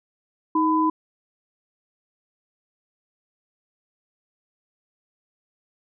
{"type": "tone pair together", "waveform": "sine", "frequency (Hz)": [314.9, 1002.6], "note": ["D#4", "B5"], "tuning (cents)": [21, 26], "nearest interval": "octave + minor sixth", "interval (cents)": 2005, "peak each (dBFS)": -20, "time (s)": [0.55, 0.9], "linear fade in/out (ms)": 5, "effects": []}